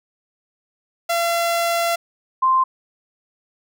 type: tone pair in turn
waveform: sawtooth / sine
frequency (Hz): 681 / 1044.9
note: F5 / C6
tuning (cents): -44 / -3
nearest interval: perfect fifth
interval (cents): 741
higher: second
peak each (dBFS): -14 / -13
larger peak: second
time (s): 1.09-1.96 / 2.42-2.64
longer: first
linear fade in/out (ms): 10
effects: none